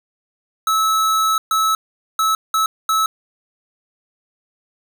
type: tone bursts at uneven times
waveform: square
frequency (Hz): 1300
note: E6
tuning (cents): -24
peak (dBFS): -15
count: 5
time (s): 0.67-1.38 / 1.51-1.75 / 2.19-2.35 / 2.54-2.66 / 2.89-3.06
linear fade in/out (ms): 2
effects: none